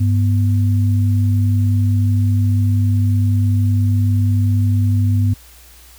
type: tone pair together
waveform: sine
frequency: 99.6 / 245.5 Hz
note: G2 / B3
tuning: +28 / -10 cents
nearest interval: octave + major third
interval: 1562 cents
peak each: -12 / -22 dBFS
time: 0-5.34 s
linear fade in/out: 10 ms
effects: added 60 Hz sine -44 dBFS peak until 5.98 s + white hiss -45 dBFS RMS until 5.98 s